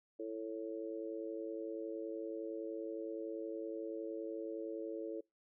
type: harmonic tone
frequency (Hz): 110.7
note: A2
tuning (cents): +11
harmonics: 3 / 4 / 5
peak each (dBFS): -43 / -43 / -46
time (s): 0.19-5.21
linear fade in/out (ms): 10
effects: noise-tail reverb RT60 0.2 s tail -24 dB re dry